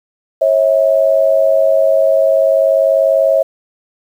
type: tone pair together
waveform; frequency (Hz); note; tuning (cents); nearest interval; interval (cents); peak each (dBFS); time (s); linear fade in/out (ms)
sine; 544.6 / 645; C#5 / E5; -31 / -38; minor third; 293; -11; 0.41-3.43; 10
effects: 7-bit